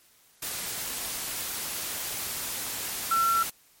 sine tone in noise, 1351 Hz, E6, 42 cents sharp, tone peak -21 dBFS, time 3.11-3.43 s, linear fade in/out 5 ms, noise white, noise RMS -33 dBFS, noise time 0.42-3.5 s, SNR +9 dB, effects white hiss -60 dBFS RMS until 3.8 s + MP3 64 kbps

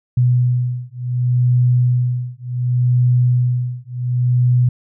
sine beating tone pair, 123.47 / 124.15 Hz, B2 / B2, 0 / +9 cents, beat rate 0.68 Hz, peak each -16 dBFS, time 0.17-4.69 s, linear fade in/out 5 ms, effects none

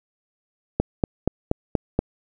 click train, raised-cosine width 2 ms, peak -5 dBFS, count 6, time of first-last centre 0.8-1.99 s, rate 4.2 Hz, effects none

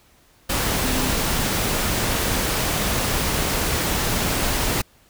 sine tone in noise, 255.5 Hz, C4, 41 cents flat, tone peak -26 dBFS, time 0.84-1.11 s, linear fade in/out 10 ms, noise pink, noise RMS -22 dBFS, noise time 0.49-4.82 s, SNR -7 dB, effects pink hiss -56 dBFS RMS until 5.09 s

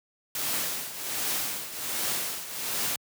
white noise with tremolo, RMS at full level -28 dBFS, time 0.35-2.96 s, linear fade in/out 2 ms, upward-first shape triangle, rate 1.3 Hz, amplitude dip 75%, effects high-pass 100 Hz 12 dB/octave

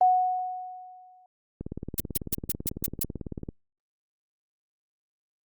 sine tone with exponential decay, 736 Hz, F#5, 9 cents flat, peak -15 dBFS, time 0.01-1.26 s, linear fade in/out 2 ms, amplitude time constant 270 ms
click train, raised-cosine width 3 ms, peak -21 dBFS, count 35, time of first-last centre 1.61-3.488 s, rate 18.1 Hz
violet noise bursts, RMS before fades -25 dBFS, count 7, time 1.98-3.034 s, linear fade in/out 2 ms, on 22 ms, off 150 ms
effects Opus 24 kbps

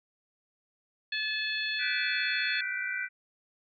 harmonic tone, 863 Hz, A5, 34 cents flat, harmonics 2 / 3 / 4 / 5, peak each -33 / -35 / -36 / -37 dBFS, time 1.12-2.61 s, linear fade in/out 5 ms
sine chord, G major seventh, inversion third, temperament equal with one note detuned, 1480 / 1539.3 / 1975.5 / 2349 Hz, F#6 / G6 / B6 / D7, 0 / -32 / 0 / 0 cents, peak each -36 / -36 / -36 / -37 dBFS, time 1.78-3.09 s, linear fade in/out 50 ms
effects none

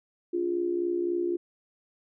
sine tone with amplitude modulation, 349.2 Hz, F4, in tune, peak -22 dBFS, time 0.33-1.37 s, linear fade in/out 10 ms, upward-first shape sine, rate 63.7 Hz, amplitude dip 70%, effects none

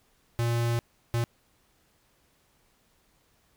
square tone bursts at uneven times, 117.7 Hz, A#2, 17 cents sharp, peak -25 dBFS, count 2, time 0.39-0.79 / 1.14-1.24 s, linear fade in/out 0 ms, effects pink hiss -67 dBFS RMS until 3.56 s

